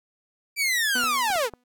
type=linear sweep; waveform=sawtooth; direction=down; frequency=2356 to 401.8 Hz; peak=-18 dBFS; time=0.56-1.5 s; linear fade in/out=50 ms
type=tone with exponential decay; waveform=sawtooth; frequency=246.9 Hz; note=B3; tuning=in tune; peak=-25 dBFS; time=0.95-1.64 s; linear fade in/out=5 ms; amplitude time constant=150 ms
type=clicks; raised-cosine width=1 ms; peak=-24 dBFS; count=4; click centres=1.038 / 1.303 / 1.358 / 1.537 s
effects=none